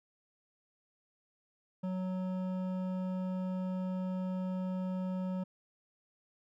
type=tone with hard clipping; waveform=sine; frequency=185.3 Hz; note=F#3; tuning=3 cents sharp; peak=-35 dBFS; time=1.83-5.44 s; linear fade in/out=10 ms; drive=11 dB; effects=none